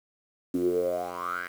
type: tone with band-pass filter sweep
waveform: 10% pulse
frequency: 88.4 Hz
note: F2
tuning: 22 cents sharp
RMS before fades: -29 dBFS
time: 0.54-1.48 s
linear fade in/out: 5 ms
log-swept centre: 280 to 1800 Hz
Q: 10
effects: 8-bit